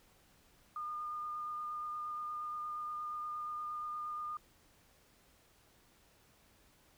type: tone with vibrato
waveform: sine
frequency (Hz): 1215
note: D#6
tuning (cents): -42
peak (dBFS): -38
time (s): 0.76-4.37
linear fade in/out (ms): 2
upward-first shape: sine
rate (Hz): 8.5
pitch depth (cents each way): 11
effects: pink hiss -67 dBFS RMS until 6.97 s